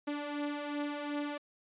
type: beating tone pair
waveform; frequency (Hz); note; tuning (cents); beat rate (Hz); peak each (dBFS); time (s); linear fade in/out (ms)
sawtooth; 289.8 / 292.5; D4 / D4; -23 / -7; 2.7; -37 / -32; 0.07-1.38; 10
effects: resampled to 8000 Hz